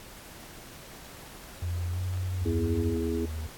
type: tone with pitch glide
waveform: sine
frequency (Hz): 87 to 91.8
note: F2 to F#2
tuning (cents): -6 to -13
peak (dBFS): -28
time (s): 1.62-2.94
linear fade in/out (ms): 5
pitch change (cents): +93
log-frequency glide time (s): 1.91-2.01
type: clicks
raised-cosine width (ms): 0.3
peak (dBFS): -32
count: 2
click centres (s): 2.138 / 2.174
type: tone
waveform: triangle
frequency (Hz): 78.5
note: D#2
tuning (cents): +16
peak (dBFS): -30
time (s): 2.41-3.47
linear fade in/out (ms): 10
type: chord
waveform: sine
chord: E major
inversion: second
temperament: equal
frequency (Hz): 246.9 / 329.6 / 415.3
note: B3 / E4 / G#4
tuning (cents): 0 / 0 / 0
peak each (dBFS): -32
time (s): 2.45-3.26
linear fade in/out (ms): 10
effects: pink hiss -47 dBFS RMS until 3.57 s + AAC 64 kbps